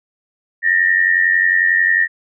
sine tone pair together, 1794 / 1885.1 Hz, A6 / A#6, +33 / +19 cents, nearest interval minor second, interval 86 cents, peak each -14 dBFS, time 0.62-2.08 s, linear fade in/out 50 ms, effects none

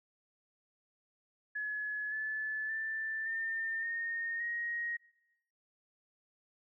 sine tone with pitch steps, 1700 / 1734.7 / 1770.1 / 1806.3 / 1843.2 / 1880.8 Hz, G#6 / A6 / A6 / A6 / A#6 / A#6, +40 / -25 / +10 / +45 / -20 / +15 cents, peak -34 dBFS, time 1.55-4.97 s, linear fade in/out 10 ms, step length 570 ms, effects noise-tail reverb RT60 0.9 s tail -23 dB re dry

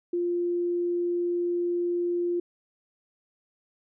sine tone, 349.2 Hz, F4, in tune, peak -24 dBFS, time 0.13-2.4 s, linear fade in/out 5 ms, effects none

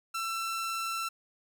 sawtooth tone, 1341 Hz, E6, 29 cents sharp, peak -28 dBFS, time 0.14-1.09 s, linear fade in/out 10 ms, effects none

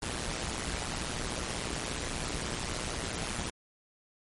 pink noise with amplitude modulation, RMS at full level -31 dBFS, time 0.02-3.5 s, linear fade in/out 5 ms, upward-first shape sine, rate 120 Hz, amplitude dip 90%, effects MP3 48 kbps

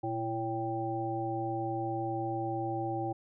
harmonic tone with a mistuned harmonic, 112.2 Hz, A2, 34 cents sharp, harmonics 1 / 3 / 5 / 7, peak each -38 / -35 / -41 / -35 dBFS, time 0.03-3.13 s, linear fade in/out 10 ms, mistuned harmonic 1, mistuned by +91 cents, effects none

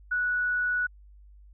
sine tone, 1472 Hz, F#6, 9 cents flat, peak -24 dBFS, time 0.11-0.87 s, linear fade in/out 10 ms, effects added 50 Hz sine -49 dBFS peak until 1.53 s

